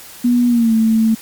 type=tone with pitch glide; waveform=sine; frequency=242.9 to 222.7 Hz; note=B3 to A3; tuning=-29 to +21 cents; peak=-10 dBFS; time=0.24-1.15 s; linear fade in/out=10 ms; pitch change=-150 cents; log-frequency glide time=0.48-0.73 s; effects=white hiss -37 dBFS RMS until 1.21 s + Opus 48 kbps